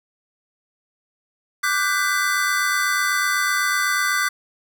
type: chord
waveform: square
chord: G major seventh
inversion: second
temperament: equal with one note detuned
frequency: 1174.7 / 1480 / 1568 / 2001 Hz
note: D6 / F#6 / G6 / B6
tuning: 0 / 0 / 0 / +22 cents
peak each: -25 dBFS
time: 1.63-4.29 s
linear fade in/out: 10 ms
effects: none